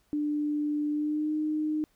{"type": "tone with pitch glide", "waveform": "sine", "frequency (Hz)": [296.8, 306.6], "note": ["D4", "D#4"], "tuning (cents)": [18, -25], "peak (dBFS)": -26, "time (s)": [0.13, 1.84], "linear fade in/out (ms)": 0, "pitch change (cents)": 57, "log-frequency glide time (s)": [0.9, 1.34], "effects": ["pink hiss -69 dBFS RMS until 1.95 s"]}